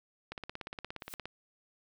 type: click train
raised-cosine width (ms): 0.3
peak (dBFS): -24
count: 17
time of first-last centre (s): 0.32-1.256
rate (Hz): 17.1
type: noise with exponential growth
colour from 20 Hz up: blue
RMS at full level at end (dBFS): -43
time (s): 1-1.14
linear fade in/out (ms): 2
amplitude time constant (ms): 29
effects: none